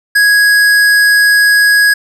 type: tone with hard clipping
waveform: triangle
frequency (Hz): 1661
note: G#6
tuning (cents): 0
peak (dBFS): -7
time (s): 0.15-1.94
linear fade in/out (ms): 10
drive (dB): 18
effects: none